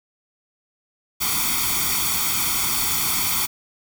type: noise with comb filter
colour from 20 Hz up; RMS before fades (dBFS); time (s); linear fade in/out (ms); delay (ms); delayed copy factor
white; -22; 1.2-3.47; 20; 0.88; +0.9
effects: none